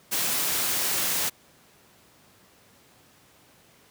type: noise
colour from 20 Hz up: white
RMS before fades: -26 dBFS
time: 0.11-1.3 s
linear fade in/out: 20 ms
effects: pink hiss -57 dBFS RMS until 3.9 s + high-pass 100 Hz 12 dB/octave